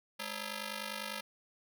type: ring-modulated tone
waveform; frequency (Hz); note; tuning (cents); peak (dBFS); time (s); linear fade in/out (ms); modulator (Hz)
5% pulse; 370; F#4; 0; -24; 0.19-1.21; 10; 160
effects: none